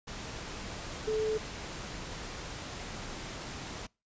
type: tone in noise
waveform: sine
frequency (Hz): 434.3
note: A4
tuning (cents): -23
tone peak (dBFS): -28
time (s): 1.07-1.38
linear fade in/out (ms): 10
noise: pink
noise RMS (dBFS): -41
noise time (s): 0.07-3.87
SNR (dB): +10
effects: noise-tail reverb RT60 0.3 s tail -26 dB re dry + resampled to 16000 Hz